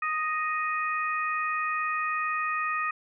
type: harmonic tone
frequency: 622.3 Hz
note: D#5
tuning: in tune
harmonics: 2 / 3 / 4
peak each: -28 / -32 / -34 dBFS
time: 0.02-2.91 s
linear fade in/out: 5 ms
effects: none